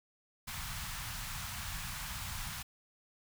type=band-stop noise; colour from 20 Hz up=pink; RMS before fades=-41 dBFS; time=0.47-2.63 s; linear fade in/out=10 ms; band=170 to 900 Hz; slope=24 dB/octave; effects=none